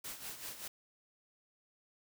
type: noise with tremolo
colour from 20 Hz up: white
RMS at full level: -43 dBFS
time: 0.04-0.68 s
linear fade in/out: 5 ms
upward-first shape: sine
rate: 5.2 Hz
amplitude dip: 65%
effects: none